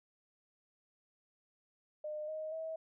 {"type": "tone with pitch steps", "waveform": "sine", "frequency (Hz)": [607, 624.8, 643.1], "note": ["D#5", "D#5", "E5"], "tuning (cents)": [-43, 7, -43], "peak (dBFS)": -38, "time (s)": [2.04, 2.76], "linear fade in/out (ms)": 5, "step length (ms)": 240, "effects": []}